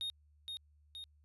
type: tone with echo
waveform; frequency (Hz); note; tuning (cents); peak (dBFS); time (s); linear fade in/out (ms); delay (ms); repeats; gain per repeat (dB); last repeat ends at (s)
triangle; 3711; A#7; -9; -35; 0.01-0.1; 0; 470; 2; -4; 1.04
effects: added 74 Hz sine -64 dBFS peak until 1.24 s + resampled to 32000 Hz